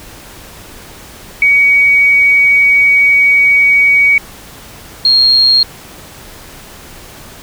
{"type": "tone pair in turn", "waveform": "sine", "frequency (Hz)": [2254, 4244], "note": ["C#7", "C8"], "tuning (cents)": [28, 24], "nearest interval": "major seventh", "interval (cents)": 1096, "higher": "second", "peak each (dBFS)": -5, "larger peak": "neither", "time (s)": [[1.42, 4.18], [5.05, 5.63]], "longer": "first", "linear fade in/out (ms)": 2, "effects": ["pink hiss -34 dBFS RMS until 7.42 s"]}